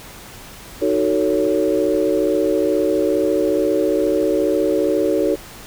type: chord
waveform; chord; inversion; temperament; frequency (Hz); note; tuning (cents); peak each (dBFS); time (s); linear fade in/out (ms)
sine; D# half-diminished seventh; none; just; 311.1 / 373.4 / 448 / 560; D#4 / F#4 / A4 / C#5; 0 / +16 / +31 / +18; -20; 0.81-5.36; 20
effects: tanh soft clip ceiling -4 dBFS + pink hiss -38 dBFS RMS until 5.66 s